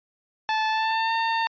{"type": "tone with pitch glide", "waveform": "sawtooth", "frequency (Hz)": [873, 907.4], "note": ["A5", "A#5"], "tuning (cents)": [-14, -47], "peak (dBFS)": -18, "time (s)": [0.49, 1.47], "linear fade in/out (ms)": 0, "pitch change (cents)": 67, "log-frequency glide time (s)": [0.69, 1.13], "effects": ["resampled to 11025 Hz"]}